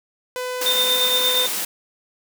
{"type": "tone", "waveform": "sawtooth", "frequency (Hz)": 502, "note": "B4", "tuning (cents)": 28, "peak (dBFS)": -21, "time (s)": [0.36, 1.46], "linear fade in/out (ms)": 0}
{"type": "high-pass noise", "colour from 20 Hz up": "white", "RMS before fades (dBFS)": -25, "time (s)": [0.61, 1.65], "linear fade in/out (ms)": 5, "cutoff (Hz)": 170, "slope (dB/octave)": 96}
{"type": "tone with tremolo", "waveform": "sine", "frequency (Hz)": 3615, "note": "A7", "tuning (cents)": 46, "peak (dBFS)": -16, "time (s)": [0.66, 1.47], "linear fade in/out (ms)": 2, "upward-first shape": "sine", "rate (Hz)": 8.6, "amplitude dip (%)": 40}
{"effects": []}